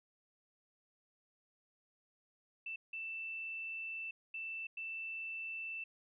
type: tone bursts at uneven times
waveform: sine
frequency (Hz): 2661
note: E7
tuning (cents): +16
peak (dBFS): -40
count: 4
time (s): 2.66-2.76 / 2.93-4.11 / 4.34-4.67 / 4.77-5.84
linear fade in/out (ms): 5
effects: none